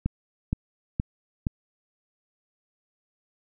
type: click train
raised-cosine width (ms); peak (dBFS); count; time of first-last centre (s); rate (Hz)
5; -12; 4; 0.06-1.468; 2.13
effects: none